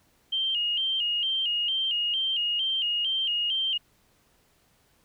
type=tone with vibrato; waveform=sine; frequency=3000 Hz; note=F#7; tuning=23 cents sharp; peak=-24 dBFS; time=0.32-3.78 s; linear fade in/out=10 ms; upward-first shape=square; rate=2.2 Hz; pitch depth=80 cents each way; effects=pink hiss -65 dBFS RMS until 5.04 s